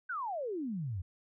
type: exponential sweep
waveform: sine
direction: down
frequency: 1568 to 82.9 Hz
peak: -34 dBFS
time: 0.09-1.02 s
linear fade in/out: 10 ms
effects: none